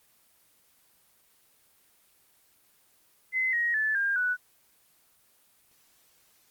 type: tone with pitch steps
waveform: sine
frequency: 2046 / 1887.1 / 1740.5 / 1605.3 / 1480.6 Hz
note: C7 / A#6 / A6 / G6 / F#6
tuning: -39 / +21 / -19 / +41 / +1 cents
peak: -24 dBFS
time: 3.32-4.37 s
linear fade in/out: 50 ms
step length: 210 ms
effects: white hiss -64 dBFS RMS until 6.5 s + Opus 24 kbps